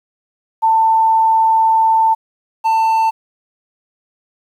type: tone pair in turn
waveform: sine / triangle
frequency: 892 / 892 Hz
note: A5 / A5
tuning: +23 / +23 cents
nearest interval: unison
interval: 0 cents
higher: neither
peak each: -9 dBFS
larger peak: neither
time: 0.62-2.15 / 2.64-3.11 s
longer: first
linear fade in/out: 20 ms
effects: 8-bit